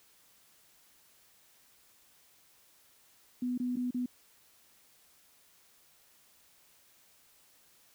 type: tone with dropouts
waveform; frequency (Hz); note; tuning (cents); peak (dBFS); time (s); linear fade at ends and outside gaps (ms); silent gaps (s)
sine; 248; B3; +7; -30; 3.42-4.06; 5; 3.578-3.599 / 3.759-3.768 / 3.908-3.944
effects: white hiss -64 dBFS RMS until 7.94 s